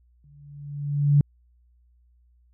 sine tone with exponential growth, 144.1 Hz, D3, 33 cents flat, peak -12 dBFS, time 0.24-1.21 s, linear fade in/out 2 ms, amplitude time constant 210 ms, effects added 60 Hz sine -57 dBFS peak until 2.53 s

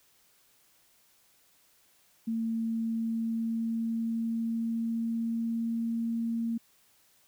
sine tone with pitch glide, 226.4 to 230 Hz, A3 to A#3, +50 to -23 cents, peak -28 dBFS, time 2.27-6.58 s, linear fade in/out 10 ms, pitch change +27 cents, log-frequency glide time 2.62-6.03 s, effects white hiss -65 dBFS RMS until 7.27 s

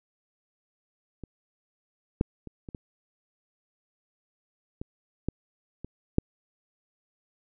clicks, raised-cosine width 3 ms, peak -26 / -9 / -27 / -27 / -24 / -22 / -14 / -24 / -7 dBFS, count 9, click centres 1.237 / 2.211 / 2.473 / 2.688 / 2.748 / 4.815 / 5.286 / 5.846 / 6.184 s, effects none

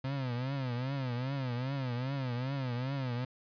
35% pulse tone with vibrato, 129.5 Hz, C3, 17 cents flat, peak -31 dBFS, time 0.04-3.25 s, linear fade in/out 5 ms, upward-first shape triangle, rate 2.5 Hz, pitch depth 160 cents each way, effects resampled to 11025 Hz

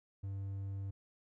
triangle tone, 98 Hz, G2, in tune, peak -36 dBFS, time 0.23-0.91 s, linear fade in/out 10 ms, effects none

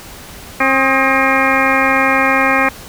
harmonic tone with a mistuned harmonic, 267.6 Hz, C4, 39 cents sharp, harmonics 1 / 2 / 3 / 4 / 5 / 6 / 7 / 8 / 9, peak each -19 / -19 / -19 / -19 / -19 / -19 / -19 / -19 / -19 dBFS, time 0.6-2.69 s, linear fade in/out 5 ms, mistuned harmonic 5, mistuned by -98 cents, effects pink hiss -34 dBFS RMS until 2.88 s

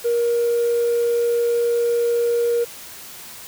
triangle tone, 472.5 Hz, A#4, 23 cents sharp, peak -13 dBFS, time 0.04-2.65 s, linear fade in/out 20 ms, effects tanh soft clip ceiling -13 dBFS + white hiss -38 dBFS RMS until 3.47 s

